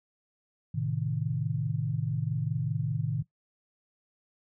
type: chord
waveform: sine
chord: A diminished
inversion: none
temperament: equal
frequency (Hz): 110 / 130.81 / 155.56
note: A2 / C3 / Eb3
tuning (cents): 0 / 0 / 0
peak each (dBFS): -33 / -32 / -31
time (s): 0.74-3.23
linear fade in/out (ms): 10
effects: noise-tail reverb RT60 0.1 s tail -17 dB re dry